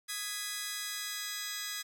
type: chord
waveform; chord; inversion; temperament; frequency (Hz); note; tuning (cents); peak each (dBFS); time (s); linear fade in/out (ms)
10% pulse; G# minor; second; just; 1245.9 / 1661.2 / 1993.5; D#6 / G#6 / B6; +2 / 0 / +16; -37 / -31 / -31; 0.08-1.83; 20
effects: none